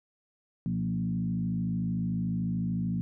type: tone with frequency modulation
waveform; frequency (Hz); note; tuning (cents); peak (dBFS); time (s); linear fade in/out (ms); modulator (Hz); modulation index
sine; 177.5; F3; +28; -27; 0.66-3.01; 0; 53.5; 1.1
effects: none

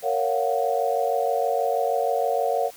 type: chord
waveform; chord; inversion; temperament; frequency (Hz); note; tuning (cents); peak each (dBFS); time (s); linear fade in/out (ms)
sine; Gb major seventh; first; just; 462.5 / 555 / 693.7 / 740; Bb4 / Db5 / F5 / Gb5; -14 / +2 / -12 / 0; -26; 0.02-2.71; 50
effects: white hiss -47 dBFS RMS until 2.76 s

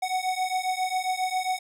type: beating tone pair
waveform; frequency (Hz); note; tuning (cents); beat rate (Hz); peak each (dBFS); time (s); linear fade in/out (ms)
square; 740 / 747.4; F#5 / F#5; 0 / +17; 7.4; -29 / -29; 0.02-1.59; 10
effects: low-pass 12000 Hz 12 dB/octave

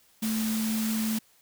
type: tone in noise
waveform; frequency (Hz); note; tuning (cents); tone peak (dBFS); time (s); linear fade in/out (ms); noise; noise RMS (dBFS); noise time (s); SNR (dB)
sine; 220; A3; 0; -26; 0.22-1.19; 10; white; -35; 0.22-1.19; +6
effects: white hiss -62 dBFS RMS until 1.41 s

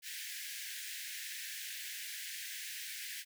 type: high-pass noise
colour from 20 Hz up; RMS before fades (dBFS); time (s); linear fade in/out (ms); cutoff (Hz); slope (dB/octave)
pink; -44; 0.02-3.25; 50; 1600; 96
effects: none

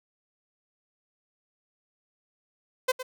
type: tone with echo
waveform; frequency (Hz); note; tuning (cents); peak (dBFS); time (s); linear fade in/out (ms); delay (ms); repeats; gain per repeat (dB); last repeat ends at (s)
sawtooth; 512; C5; -38; -17; 2.88-2.92; 10; 110; 1; -12; 3.03
effects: none

